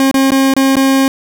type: tone with dropouts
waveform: 40% pulse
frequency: 269 Hz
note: C4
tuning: 48 cents sharp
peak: -7 dBFS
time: 0-1.08 s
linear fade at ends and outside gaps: 1 ms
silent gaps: 0.113-0.142 / 0.306-0.319 / 0.538-0.565 / 0.756-0.767 s
effects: none